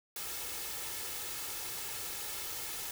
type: noise with comb filter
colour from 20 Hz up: white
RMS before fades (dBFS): -40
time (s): 0.16-2.91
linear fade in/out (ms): 2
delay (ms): 2.3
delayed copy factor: +0.5
effects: none